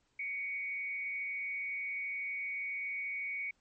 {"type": "tone with frequency modulation", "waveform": "sine", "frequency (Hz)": 2237, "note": "C#7", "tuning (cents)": 15, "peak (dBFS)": -35, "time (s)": [0.19, 3.51], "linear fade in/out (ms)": 5, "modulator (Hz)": 162, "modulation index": 0.43, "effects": ["pink hiss -75 dBFS RMS until 3.6 s", "MP3 32 kbps"]}